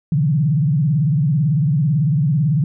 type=tone with vibrato; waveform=sine; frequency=147.8 Hz; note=D3; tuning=11 cents sharp; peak=-13 dBFS; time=0.12-2.64 s; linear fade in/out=2 ms; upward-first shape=sine; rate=18 Hz; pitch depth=230 cents each way; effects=none